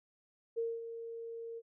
sine tone with ADSR envelope, 460.1 Hz, A#4, 23 cents flat, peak -31 dBFS, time 0.56-1.62 s, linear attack 24 ms, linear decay 220 ms, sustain -10 dB, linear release 44 ms, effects none

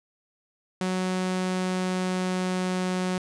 sawtooth tone with pitch glide, 185 to 183.62 Hz, F#3 to F#3, 0 to -13 cents, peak -21 dBFS, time 0.81-3.18 s, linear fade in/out 2 ms, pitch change -13 cents, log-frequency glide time 0.91-2.96 s, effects resampled to 22050 Hz

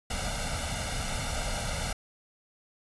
pink noise with comb filter, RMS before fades -32 dBFS, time 0.1-1.93 s, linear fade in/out 5 ms, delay 1.4 ms, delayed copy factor +0.85, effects resampled to 24000 Hz

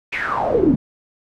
brown noise with band-pass filter sweep, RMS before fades -18 dBFS, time 0.12-0.76 s, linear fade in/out 10 ms, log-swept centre 2500 to 220 Hz, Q 7.6, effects none

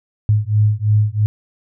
sine beating tone pair, 104.5 / 107.5 Hz, G#2 / A2, +11 / -40 cents, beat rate 3 Hz, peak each -15 dBFS, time 0.29-1.26 s, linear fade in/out 0 ms, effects none

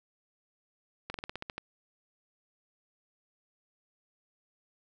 slowing click train, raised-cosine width 0.3 ms, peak -21 dBFS, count 9, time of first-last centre 1.1-1.58 s, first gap 42 ms, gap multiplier 1.1, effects none

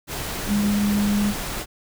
sine tone in noise, 205.4 Hz, G#3, 19 cents flat, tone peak -18 dBFS, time 0.47-1.34 s, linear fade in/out 50 ms, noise pink, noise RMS -29 dBFS, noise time 0.07-1.66 s, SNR +8 dB, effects none

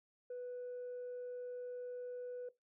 sine tone, 493.9 Hz, B4, in tune, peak -40 dBFS, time 0.3-2.49 s, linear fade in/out 5 ms, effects noise-tail reverb RT60 0.2 s tail -19 dB re dry + tanh soft clip ceiling -40 dBFS

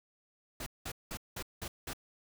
pink noise bursts, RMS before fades -40 dBFS, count 6, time 0.6-1.934 s, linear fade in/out 5 ms, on 64 ms, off 190 ms, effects none

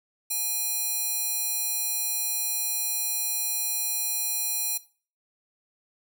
square tone with high-pass filter, 820 Hz, G#5, 22 cents flat, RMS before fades -28 dBFS, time 0.3-4.78 s, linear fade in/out 10 ms, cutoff 7700 Hz, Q 0.59, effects noise-tail reverb RT60 0.4 s tail -19 dB re dry

